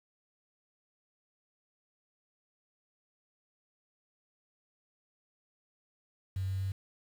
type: tone with pitch steps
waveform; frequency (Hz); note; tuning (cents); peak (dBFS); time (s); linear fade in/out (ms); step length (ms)
triangle; 94.9 / 95.56 / 96.22; F#2 / G2 / G2; +44 / -44 / -32; -27; 6.36-6.72; 5; 120
effects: tanh soft clip ceiling -29 dBFS + 9-bit